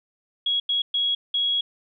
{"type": "tone bursts at uneven times", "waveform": "sine", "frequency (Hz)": 3322, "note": "G#7", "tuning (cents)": 0, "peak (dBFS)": -20, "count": 4, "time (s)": [[0.46, 0.6], [0.69, 0.82], [0.94, 1.15], [1.34, 1.61]], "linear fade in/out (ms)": 5, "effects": []}